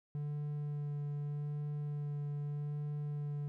triangle tone with vibrato, 146.5 Hz, D3, 4 cents flat, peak -34 dBFS, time 0.15-3.48 s, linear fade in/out 0 ms, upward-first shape sine, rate 0.82 Hz, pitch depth 12 cents each way, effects none

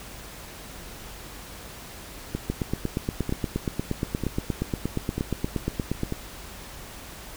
two click trains, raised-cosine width 3 ms, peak -14 / -12 dBFS, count 5 / 31, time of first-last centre 2.35-6.124 / 2.5-6.034 s, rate 1.06 / 8.49 Hz, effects added 50 Hz sine -47 dBFS peak until 7.36 s + pink hiss -42 dBFS RMS until 7.36 s

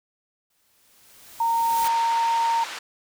white noise with exponential growth, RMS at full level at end -30 dBFS, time 0.5-1.88 s, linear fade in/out 5 ms, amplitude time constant 300 ms
sine tone, 921 Hz, A#5, 21 cents flat, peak -19 dBFS, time 1.4-2.64 s, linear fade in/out 5 ms
pink band-pass noise, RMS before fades -35 dBFS, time 1.84-2.79 s, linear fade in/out 5 ms, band 950 to 5400 Hz, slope 12 dB/octave
effects none

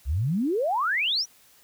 sine exponential sweep, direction up, 60 to 6100 Hz, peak -22 dBFS, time 0.05-1.26 s, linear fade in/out 50 ms, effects white hiss -57 dBFS RMS until 1.63 s

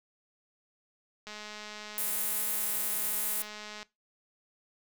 click train, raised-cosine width 0.2 ms, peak -26 dBFS, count 541, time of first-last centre 1.27-3.829 s, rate 211 Hz
pink high-pass noise, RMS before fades -32 dBFS, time 1.98-3.42 s, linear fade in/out 0 ms, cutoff 9100 Hz, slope 24 dB/octave
effects noise-tail reverb RT60 0.2 s tail -19 dB re dry

